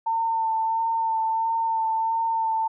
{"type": "tone with vibrato", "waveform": "sine", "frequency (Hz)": 900, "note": "A5", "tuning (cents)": 39, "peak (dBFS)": -21, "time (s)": [0.06, 2.68], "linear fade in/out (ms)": 10, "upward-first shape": "sine", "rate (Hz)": 1.5, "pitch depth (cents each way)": 18, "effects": []}